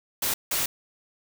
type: noise bursts at uneven times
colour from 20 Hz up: white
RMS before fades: -26 dBFS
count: 2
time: 0.22-0.34 / 0.51-0.66 s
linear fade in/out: 5 ms
effects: none